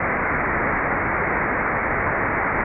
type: low-pass noise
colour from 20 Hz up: white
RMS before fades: -22 dBFS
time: 0-2.64 s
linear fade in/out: 5 ms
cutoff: 2200 Hz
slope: 96 dB/octave
effects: none